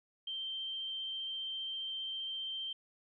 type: tone with vibrato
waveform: sine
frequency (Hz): 3136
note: G7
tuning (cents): 0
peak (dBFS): -37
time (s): 0.27-2.73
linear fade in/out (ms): 5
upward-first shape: triangle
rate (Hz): 15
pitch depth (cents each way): 10
effects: none